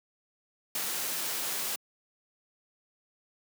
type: noise with ADSR envelope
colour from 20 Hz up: white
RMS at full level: -31 dBFS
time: 0.75-1.76 s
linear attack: 3 ms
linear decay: 40 ms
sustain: -2 dB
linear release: 6 ms
effects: high-pass 200 Hz 12 dB/octave